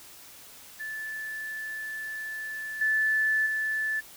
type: tone with level steps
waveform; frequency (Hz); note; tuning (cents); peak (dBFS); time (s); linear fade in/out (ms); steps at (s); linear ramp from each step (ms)
sine; 1746; A6; -14; -33 / -22 / -26; 0.79-4.01; 20; 2.81 / 3.46; 5
effects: white hiss -49 dBFS RMS until 4.16 s